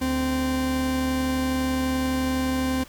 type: tone pair together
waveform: 40% pulse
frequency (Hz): 72.96 / 260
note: D2 / C4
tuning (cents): -11 / -11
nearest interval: octave + minor seventh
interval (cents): 2200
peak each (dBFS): -30 / -22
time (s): 0.01-2.84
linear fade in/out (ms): 10
effects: pink hiss -48 dBFS RMS until 2.88 s

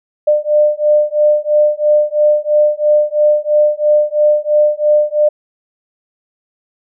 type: beating tone pair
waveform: sine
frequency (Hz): 598 / 601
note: D5 / D5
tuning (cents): +31 / +40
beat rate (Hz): 3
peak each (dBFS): -12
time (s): 0.27-5.29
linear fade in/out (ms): 10
effects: none

